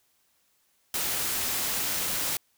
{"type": "noise", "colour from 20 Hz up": "white", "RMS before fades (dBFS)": -29, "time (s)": [0.94, 2.37], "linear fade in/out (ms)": 2, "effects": ["white hiss -69 dBFS RMS until 2.57 s"]}